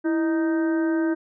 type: harmonic tone with a mistuned harmonic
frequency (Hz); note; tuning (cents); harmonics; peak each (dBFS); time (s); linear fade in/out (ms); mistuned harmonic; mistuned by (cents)
311.1; D#4; 0; 1 / 2 / 3 / 4 / 5 / 6; -20 / -32 / -38 / -42 / -34 / -45; 0.04-1.15; 20; 1; +88
effects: none